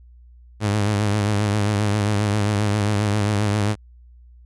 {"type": "tone with vibrato", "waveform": "sawtooth", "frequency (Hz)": 103.83, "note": "G#2", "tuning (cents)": 0, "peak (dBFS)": -14, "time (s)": [0.6, 3.76], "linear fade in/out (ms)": 50, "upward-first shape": "triangle", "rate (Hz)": 7.5, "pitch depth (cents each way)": 72, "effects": ["added 60 Hz sine -44 dBFS peak until 4.45 s", "resampled to 24000 Hz"]}